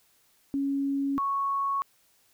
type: tone pair in turn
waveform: sine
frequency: 277.2 / 1106.8 Hz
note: C#4 / C#6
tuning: 0 / -3 cents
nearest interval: 2 octaves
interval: 2397 cents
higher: second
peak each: -25 dBFS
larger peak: neither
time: 0.54-1.18 / 1.18-1.82 s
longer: neither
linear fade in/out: 0 ms
effects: white hiss -65 dBFS RMS until 2.33 s